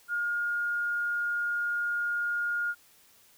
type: tone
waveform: sine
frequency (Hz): 1422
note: F6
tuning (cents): +31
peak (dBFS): -27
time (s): 0.08-2.75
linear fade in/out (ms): 50
effects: white hiss -60 dBFS RMS until 3.37 s